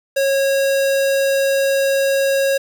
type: tone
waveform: square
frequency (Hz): 547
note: C#5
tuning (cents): -23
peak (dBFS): -15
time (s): 0.16-2.58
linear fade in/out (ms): 10
effects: 7-bit